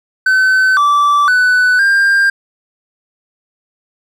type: tone with pitch steps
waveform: triangle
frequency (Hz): 1524 / 1162 / 1494 / 1596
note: G6 / D6 / F#6 / G6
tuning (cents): -49 / -19 / +16 / +31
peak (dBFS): -6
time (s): 0.26-2.3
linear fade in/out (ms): 5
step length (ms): 510
effects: none